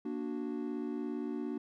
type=chord; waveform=triangle; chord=Bb augmented; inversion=none; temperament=equal with one note detuned; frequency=236.6 / 293.7 / 370 Hz; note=Bb3 / D4 / F#4; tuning=+26 / 0 / 0 cents; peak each=-37 / -36 / -39 dBFS; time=0.05-1.58 s; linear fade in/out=5 ms; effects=none